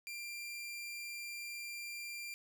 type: tone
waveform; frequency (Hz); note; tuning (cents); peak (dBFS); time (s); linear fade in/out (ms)
sawtooth; 2377; D7; +20; -39; 0.07-2.34; 0
effects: none